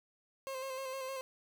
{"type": "tone with vibrato", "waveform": "30% pulse", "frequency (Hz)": 529, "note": "C5", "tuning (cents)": 19, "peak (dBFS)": -36, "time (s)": [0.47, 1.21], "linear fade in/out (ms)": 0, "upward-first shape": "square", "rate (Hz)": 6.5, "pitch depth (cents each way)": 28, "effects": []}